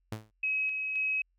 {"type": "tone with exponential decay", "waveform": "sawtooth", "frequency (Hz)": 108.8, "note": "A2", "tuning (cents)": -19, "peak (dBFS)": -28, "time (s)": [0.12, 0.31], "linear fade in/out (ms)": 5, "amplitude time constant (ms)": 41}
{"type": "tone with tremolo", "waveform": "sine", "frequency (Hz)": 2550, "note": "D#7", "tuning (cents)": 42, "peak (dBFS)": -27, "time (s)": [0.43, 1.22], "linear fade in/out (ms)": 5, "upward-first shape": "square", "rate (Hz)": 1.9, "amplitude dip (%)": 35}
{"effects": ["added 44 Hz sine -70 dBFS peak until 1.38 s"]}